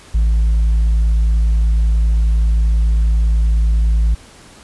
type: tone with tanh clipping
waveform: sine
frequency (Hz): 55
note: A1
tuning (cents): 0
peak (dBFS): -11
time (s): 0.14-4.15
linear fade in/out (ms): 10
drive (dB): 2
effects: pink hiss -42 dBFS RMS until 4.63 s + resampled to 24000 Hz